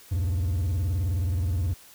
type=tone with vibrato; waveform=triangle; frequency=88 Hz; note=F2; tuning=14 cents sharp; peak=-21 dBFS; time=0.11-1.74 s; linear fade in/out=10 ms; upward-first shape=square; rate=19 Hz; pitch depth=200 cents each way; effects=white hiss -51 dBFS RMS until 1.94 s